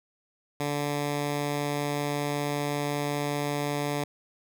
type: tone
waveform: 10% pulse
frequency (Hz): 145.3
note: D3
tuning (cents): -18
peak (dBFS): -19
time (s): 0.6-4.04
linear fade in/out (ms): 2
effects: none